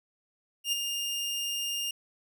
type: tone with ADSR envelope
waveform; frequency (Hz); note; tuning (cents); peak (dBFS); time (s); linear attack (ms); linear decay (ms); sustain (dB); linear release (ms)
sawtooth; 2816; F7; +14; -21; 0.64-1.91; 84; 13; -6; 4
effects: none